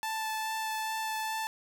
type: tone with vibrato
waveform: sawtooth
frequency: 878 Hz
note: A5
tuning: 4 cents flat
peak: -28 dBFS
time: 0.03-1.47 s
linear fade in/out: 0 ms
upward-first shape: sine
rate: 2.4 Hz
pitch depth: 9 cents each way
effects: none